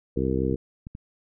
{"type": "harmonic tone", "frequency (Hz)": 65.41, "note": "C2", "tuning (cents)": 0, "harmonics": [1, 2, 3, 4, 5, 6, 7], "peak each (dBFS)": [-30, -30, -30, -30, -30, -30, -30], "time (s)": [0.16, 0.56], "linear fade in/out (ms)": 10}
{"type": "clicks", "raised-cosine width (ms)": 5, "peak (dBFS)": -25, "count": 3, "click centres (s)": [0.521, 0.869, 0.951]}
{"effects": []}